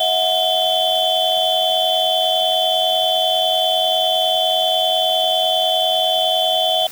sine tone cluster, 643 / 733 / 3094 / 3448 Hz, E5 / F#5 / G7 / A7, -43 / -16 / -23 / -36 cents, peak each -20 dBFS, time 0-6.87 s, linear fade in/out 5 ms, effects white hiss -35 dBFS RMS until 6.91 s

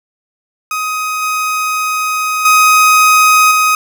30% pulse tone with level steps, 1257 Hz, D#6, 17 cents sharp, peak -13 / -11 / -3 / -6 dBFS, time 0.71-3.75 s, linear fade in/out 2 ms, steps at 1.22 / 2.45 / 3.51 s, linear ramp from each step 5 ms, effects none

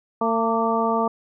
harmonic tone with a mistuned harmonic, 226.4 Hz, A3, 50 cents sharp, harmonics 1 / 2 / 3 / 4 / 5, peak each -25 / -25 / -25 / -25 / -25 dBFS, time 0.21-1.08 s, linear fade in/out 5 ms, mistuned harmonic 5, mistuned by +48 cents, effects none

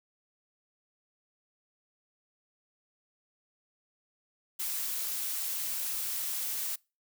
blue noise, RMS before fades -34 dBFS, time 4.59-6.76 s, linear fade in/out 10 ms, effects noise-tail reverb RT60 0.3 s tail -26 dB re dry

